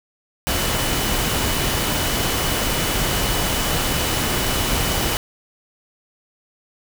sine tone in noise, 2970 Hz, F#7, 6 cents sharp, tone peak -31 dBFS, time 0.47-5.17 s, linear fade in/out 0 ms, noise pink, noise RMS -21 dBFS, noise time 0.47-5.17 s, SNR -13 dB, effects none

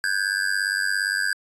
square tone with amplitude modulation, 1600 Hz, G6, 35 cents sharp, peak -18 dBFS, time 0.04-1.33 s, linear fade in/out 0 ms, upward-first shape sine, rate 97.4 Hz, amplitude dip 100%, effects resampled to 24000 Hz

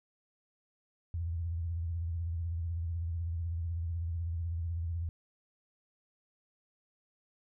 sine tone with vibrato, 84 Hz, E2, 33 cents sharp, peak -32 dBFS, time 1.14-5.09 s, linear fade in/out 0 ms, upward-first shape triangle, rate 16 Hz, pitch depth 100 cents each way, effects none

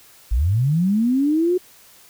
sine linear sweep, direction up, 47.49 to 370 Hz, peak -15 dBFS, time 0.31-1.58 s, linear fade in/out 10 ms, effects white hiss -49 dBFS RMS until 2.09 s

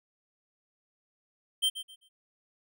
square tone with echo, 3136 Hz, G7, in tune, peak -24 dBFS, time 1.62-1.7 s, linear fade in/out 20 ms, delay 130 ms, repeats 3, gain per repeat -12 dB, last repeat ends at 2.09 s, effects none

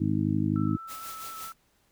harmonic tone, 51.91 Hz, G#1, in tune, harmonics 2 / 3 / 4 / 5 / 6, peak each -30 / -30 / -30 / -30 / -30 dBFS, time 0-0.77 s, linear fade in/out 10 ms
sine tone with vibrato, 1318.5 Hz, E6, in tune, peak -39 dBFS, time 0.56-1.52 s, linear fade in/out 0 ms, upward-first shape square, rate 4.5 Hz, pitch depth 14 cents each way
white noise with tremolo, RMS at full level -41 dBFS, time 0.87-1.54 s, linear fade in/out 50 ms, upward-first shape sine, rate 5.8 Hz, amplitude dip 50%
effects pink hiss -68 dBFS RMS until 1.91 s

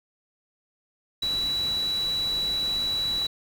sine tone in noise, 3931 Hz, B7, 9 cents flat, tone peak -24 dBFS, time 1.22-3.27 s, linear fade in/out 5 ms, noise pink, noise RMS -39 dBFS, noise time 1.22-3.27 s, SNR +12 dB, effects none

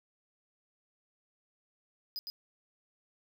square tone with echo, 4978 Hz, D#8, in tune, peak -36 dBFS, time 2.16-2.19 s, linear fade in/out 0 ms, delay 110 ms, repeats 1, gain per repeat -3 dB, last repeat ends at 2.3 s, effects none

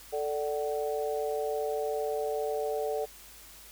sine chord, D major, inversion second, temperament equal with one note detuned, 440 / 587.3 / 752.1 Hz, A4 / D5 / F#5, 0 / 0 / +28 cents, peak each -31 / -34 / -36 dBFS, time 0.12-3.06 s, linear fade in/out 20 ms, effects added 50 Hz sine -58 dBFS peak until 3.71 s + white hiss -51 dBFS RMS until 3.71 s

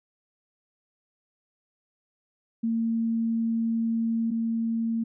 sine tone pair in turn, 227.8 / 227.8 Hz, A#3 / A#3, -40 / -40 cents, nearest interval unison, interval 0 cents, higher neither, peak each -23 / -24 dBFS, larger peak first, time 2.63-4.31 / 4.31-5.04 s, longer first, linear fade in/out 10 ms, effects none

